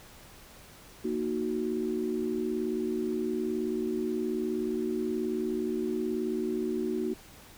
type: chord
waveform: sine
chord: D# minor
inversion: second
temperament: equal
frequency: 233.1 / 311.1 / 370 Hz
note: A#3 / D#4 / F#4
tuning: 0 / 0 / 0 cents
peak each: -33 / -34 / -31 dBFS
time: 1.04-7.14 s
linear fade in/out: 10 ms
effects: pink hiss -52 dBFS RMS until 7.57 s